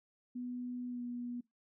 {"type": "tone with pitch glide", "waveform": "sine", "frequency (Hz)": [246.9, 242.7], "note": ["B3", "B3"], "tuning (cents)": [0, -30], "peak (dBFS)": -38, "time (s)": [0.35, 1.41], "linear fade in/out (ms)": 10, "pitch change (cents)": -30, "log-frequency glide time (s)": [0.88, 1.02], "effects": ["noise-tail reverb RT60 0.2 s tail -22 dB re dry"]}